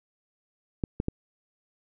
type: clicks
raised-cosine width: 3 ms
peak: -14 dBFS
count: 3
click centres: 0.838 / 1.001 / 1.084 s
effects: none